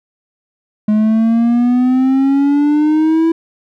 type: exponential sweep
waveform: triangle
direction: up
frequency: 210.7 to 330.9 Hz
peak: -7 dBFS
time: 0.88-3.32 s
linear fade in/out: 5 ms
effects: none